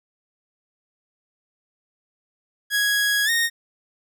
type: tone with pitch glide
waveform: sawtooth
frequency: 1661.2 to 1853.9 Hz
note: G#6 to A#6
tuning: 0 to -10 cents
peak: -15 dBFS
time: 2.7-3.5 s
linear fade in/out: 50 ms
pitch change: +190 cents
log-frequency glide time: 3.25-3.3 s
effects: none